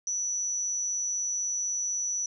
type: tone with amplitude modulation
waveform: sine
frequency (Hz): 5920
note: F#8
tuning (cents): 0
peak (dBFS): -25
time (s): 0.07-2.26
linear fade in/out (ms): 2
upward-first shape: sine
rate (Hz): 196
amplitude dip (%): 55
effects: none